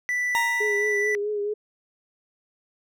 triangle tone, 1975.5 Hz, B6, in tune, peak -21 dBFS, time 0.09-1.15 s, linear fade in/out 0 ms
40% pulse tone with exponential decay, 932.3 Hz, A#5, in tune, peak -20 dBFS, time 0.35-1.14 s, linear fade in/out 0 ms, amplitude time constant 170 ms
sine tone with vibrato, 415.3 Hz, G#4, in tune, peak -24 dBFS, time 0.6-1.54 s, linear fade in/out 10 ms, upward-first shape triangle, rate 4.6 Hz, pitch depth 44 cents each way
effects none

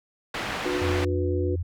white low-pass noise, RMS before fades -31 dBFS, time 0.34-1.05 s, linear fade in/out 5 ms, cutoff 2200 Hz, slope 12 dB/octave
sine chord, B minor, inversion first, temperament equal with one note detuned, 293.7 / 362.2 / 493.9 Hz, D4 / F#4 / B4, 0 / -37 / 0 cents, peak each -31 / -27 / -32 dBFS, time 0.65-1.56 s, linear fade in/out 10 ms
sine tone with pitch glide, 88 to 86.84 Hz, F2 to F2, +14 to -9 cents, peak -25 dBFS, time 0.81-1.63 s, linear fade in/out 10 ms, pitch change -23 cents, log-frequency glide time 1.08-1.24 s
effects none

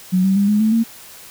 sine tone with pitch steps, 184.2 / 192.24 / 200.6 / 209.4 / 218.5 / 228.1 Hz, F#3 / G3 / G3 / G#3 / A3 / A#3, -7 / -34 / +40 / +15 / -12 / -37 cents, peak -12 dBFS, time 0.12-0.84 s, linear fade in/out 20 ms, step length 120 ms, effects white hiss -40 dBFS RMS until 1.3 s

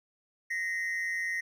triangle tone pair together, 1864.7 / 2045 Hz, A#6 / C7, 0 / -40 cents, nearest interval major second, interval 160 cents, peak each -30 / -33 dBFS, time 0.5-1.41 s, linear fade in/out 10 ms, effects none

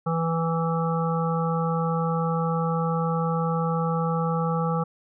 harmonic tone, 164.81 Hz, E3, in tune, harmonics 1 / 3 / 5 / 7 / 8, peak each -24 / -29 / -31 / -32 / -33 dBFS, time 0.06-4.84 s, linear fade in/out 10 ms, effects none

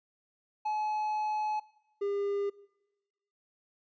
triangle tone pair in turn, 853 / 402.6 Hz, G#5 / G4, +46 / +46 cents, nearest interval octave + minor second, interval 1300 cents, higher first, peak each -27 dBFS, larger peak neither, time 0.65-1.6 / 2.01-2.5 s, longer first, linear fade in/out 10 ms, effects noise-tail reverb RT60 1.0 s tail -21 dB re dry + resampled to 16000 Hz

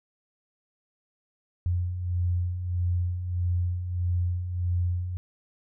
sine beating tone pair, 87.31 / 88.91 Hz, F2 / F2, 0 / +31 cents, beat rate 1.6 Hz, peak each -33 / -25 dBFS, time 1.66-5.17 s, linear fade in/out 0 ms, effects none

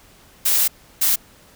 blue noise bursts at uneven times, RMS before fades -17 dBFS, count 2, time 0.45-0.68 / 1.01-1.16 s, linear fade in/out 10 ms, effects pink hiss -50 dBFS RMS until 1.55 s

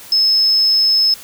sine tone, 5200 Hz, E8, 24 cents flat, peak -10 dBFS, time 0.12-1.14 s, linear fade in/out 2 ms, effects white hiss -37 dBFS RMS until 1.23 s

